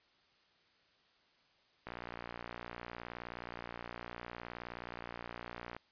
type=click train; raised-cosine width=0.5 ms; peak=-28 dBFS; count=232; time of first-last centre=1.87-5.765 s; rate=59.3 Hz; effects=white hiss -70 dBFS RMS until 5.91 s + resampled to 11025 Hz